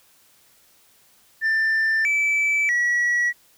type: tone with pitch steps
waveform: sine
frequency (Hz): 1781 / 2311 / 1929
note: A6 / D7 / B6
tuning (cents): +21 / -28 / -41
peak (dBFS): -15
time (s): 1.41-3.33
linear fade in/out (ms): 50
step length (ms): 640
effects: tanh soft clip ceiling -17 dBFS + white hiss -57 dBFS RMS until 3.57 s